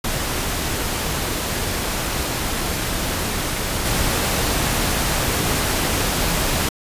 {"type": "noise with level steps", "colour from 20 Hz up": "pink", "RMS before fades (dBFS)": [-23, -20], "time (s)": [0.04, 6.69], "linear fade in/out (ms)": 5, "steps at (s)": 3.85, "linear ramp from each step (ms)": 10, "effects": ["resampled to 32000 Hz"]}